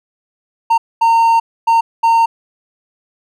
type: tone bursts at uneven times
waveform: triangle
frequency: 916 Hz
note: A#5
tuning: 31 cents flat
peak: -6 dBFS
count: 4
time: 0.7-0.78 / 1.01-1.4 / 1.67-1.81 / 2.03-2.26 s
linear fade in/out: 10 ms
effects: none